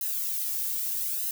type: noise with flanger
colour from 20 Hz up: violet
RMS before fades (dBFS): -30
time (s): 0.01-1.31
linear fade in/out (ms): 2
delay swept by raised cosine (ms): 0.87 to 2.07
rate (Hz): 0.79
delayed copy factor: -0.7
effects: none